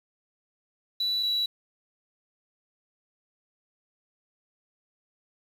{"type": "tone pair in turn", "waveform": "sine", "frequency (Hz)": [3951, 3924], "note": ["B7", "B7"], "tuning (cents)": [0, -12], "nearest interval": "unison", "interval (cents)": 12, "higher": "first", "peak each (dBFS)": [-23, -22], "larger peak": "second", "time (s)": [[1, 1.23], [1.23, 1.46]], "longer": "neither", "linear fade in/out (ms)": 5, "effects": ["tanh soft clip ceiling -22 dBFS", "8-bit"]}